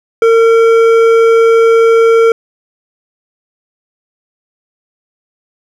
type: tone with hard clipping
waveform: triangle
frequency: 455.8 Hz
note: A#4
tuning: 39 cents flat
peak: -6 dBFS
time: 0.22-2.32 s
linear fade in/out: 2 ms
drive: 13 dB
effects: none